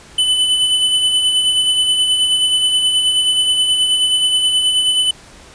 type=tone with tremolo; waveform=square; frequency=3008 Hz; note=F#7; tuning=28 cents sharp; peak=-11 dBFS; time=0.18-5.11 s; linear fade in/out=5 ms; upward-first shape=sine; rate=9.4 Hz; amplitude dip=40%; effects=pink hiss -41 dBFS RMS until 5.54 s + resampled to 22050 Hz